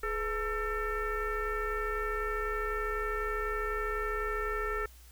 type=tone with frequency modulation; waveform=sine; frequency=880 Hz; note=A5; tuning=in tune; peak=-30 dBFS; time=0.03-4.86 s; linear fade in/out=5 ms; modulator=458 Hz; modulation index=2.2; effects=added 60 Hz sine -52 dBFS peak until 5.11 s + white hiss -59 dBFS RMS until 5.11 s